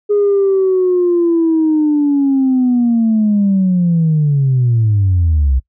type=linear sweep; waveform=sine; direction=down; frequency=415.3 to 61.9 Hz; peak=-8 dBFS; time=0.09-5.6 s; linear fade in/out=20 ms; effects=noise-tail reverb RT60 0.1 s tail -24 dB re dry + tanh soft clip ceiling -6 dBFS